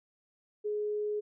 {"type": "tone", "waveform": "sine", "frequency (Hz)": 419.4, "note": "G#4", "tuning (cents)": 17, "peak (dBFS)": -30, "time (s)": [0.64, 1.21], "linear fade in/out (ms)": 20, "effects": []}